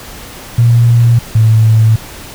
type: tone pair in turn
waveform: sine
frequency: 118.1 / 110.85 Hz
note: A#2 / A2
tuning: +23 / +13 cents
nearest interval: minor second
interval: 110 cents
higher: first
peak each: -4 dBFS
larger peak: neither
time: 0.58-1.19 / 1.35-1.96 s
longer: neither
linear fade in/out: 5 ms
effects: pink hiss -30 dBFS RMS until 2.34 s